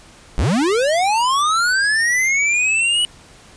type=linear sweep; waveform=square; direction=up; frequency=36.71 to 2960 Hz; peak=-15 dBFS; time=0.38-3.05 s; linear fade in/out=0 ms; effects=pink hiss -45 dBFS RMS until 3.56 s + resampled to 22050 Hz